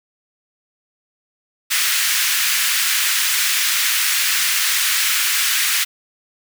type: high-pass noise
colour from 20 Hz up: pink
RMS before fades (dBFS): -18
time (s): 1.7-5.85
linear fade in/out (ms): 20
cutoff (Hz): 1600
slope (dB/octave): 24
effects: none